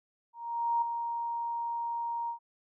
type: tone with ADSR envelope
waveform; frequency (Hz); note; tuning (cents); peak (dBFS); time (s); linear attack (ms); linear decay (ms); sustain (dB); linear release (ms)
sine; 936; A#5; +7; -24; 0.33-2.39; 490; 4; -7; 100
effects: none